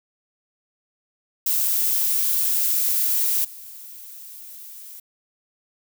violet noise with level steps, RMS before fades -21 / -40 dBFS, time 1.46-5 s, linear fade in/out 5 ms, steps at 3.44 s, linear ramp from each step 10 ms, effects none

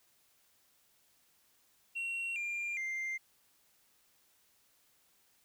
sine tone with pitch steps, 2734 / 2394 / 2096 Hz, F7 / D7 / C7, -37 / +33 / +2 cents, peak -32 dBFS, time 1.95-3.18 s, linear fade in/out 20 ms, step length 410 ms, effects tanh soft clip ceiling -34 dBFS + white hiss -70 dBFS RMS until 5.44 s

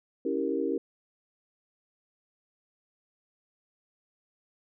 sine chord, C# diminished seventh, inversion none, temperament equal with one note detuned, 277.2 / 326.2 / 392 / 466.2 Hz, C#4 / E4 / G4 / Bb4, 0 / -18 / 0 / 0 cents, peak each -32 dBFS, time 0.25-0.78 s, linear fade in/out 5 ms, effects none

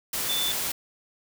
sine tone in noise, 3520 Hz, A7, in tune, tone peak -26 dBFS, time 0.29-0.52 s, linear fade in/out 5 ms, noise white, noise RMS -29 dBFS, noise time 0.13-0.72 s, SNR 0 dB, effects none

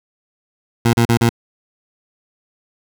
20% pulse tone bursts, 117.1 Hz, A#2, 8 cents sharp, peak -6 dBFS, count 4, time 0.85-1.293 s, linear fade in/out 5 ms, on 83 ms, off 37 ms, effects none

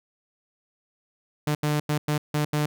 sawtooth tone bursts at uneven times, 149.4 Hz, D3, 30 cents sharp, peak -18 dBFS, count 6, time 1.47-1.55 / 1.63-1.8 / 1.89-1.98 / 2.08-2.18 / 2.34-2.45 / 2.53-2.66 s, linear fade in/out 5 ms, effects none

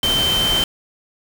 sine tone in noise, 3103 Hz, G7, 18 cents flat, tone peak -16 dBFS, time 0.03-0.64 s, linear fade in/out 2 ms, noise pink, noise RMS -23 dBFS, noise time 0.03-0.64 s, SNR +4 dB, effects none

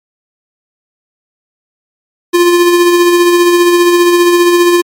square tone with tremolo, 349.2 Hz, F4, in tune, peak -4 dBFS, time 2.33-4.82 s, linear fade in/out 20 ms, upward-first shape sine, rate 15 Hz, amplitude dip 35%, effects MP3 64 kbps

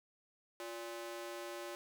sawtooth ring-modulated tone, 465 Hz, A#4, 4 cents flat, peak -36 dBFS, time 0.6-1.75 s, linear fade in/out 0 ms, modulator 113 Hz, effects none

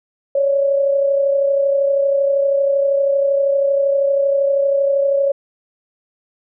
sine tone pair together, 554.6 / 587.3 Hz, C#5 / D5, +1 / 0 cents, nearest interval minor second, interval 99 cents, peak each -13 / -24 dBFS, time 0.35-5.32 s, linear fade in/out 5 ms, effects none

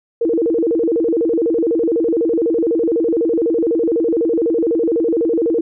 sine tone with vibrato, 392 Hz, G4, in tune, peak -13 dBFS, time 0.21-5.61 s, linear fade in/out 5 ms, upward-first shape square, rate 12 Hz, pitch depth 300 cents each way, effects none

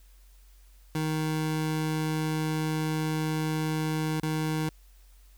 25% pulse tone with dropouts, 156.2 Hz, D#3, 7 cents sharp, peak -23 dBFS, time 0.95-4.69 s, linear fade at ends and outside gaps 2 ms, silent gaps 4.2-4.231 s, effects added 46 Hz sine -52 dBFS peak until 5.37 s + white hiss -64 dBFS RMS until 5.37 s

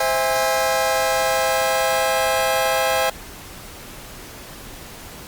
sawtooth chord, C augmented, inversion none, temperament just, 523.3 / 654.1 / 817.6 Hz, C5 / E5 / G#5, 0 / -14 / -27 cents, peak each -18 dBFS, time 0-3.1 s, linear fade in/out 5 ms, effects pink hiss -38 dBFS RMS until 5.27 s + Opus 48 kbps

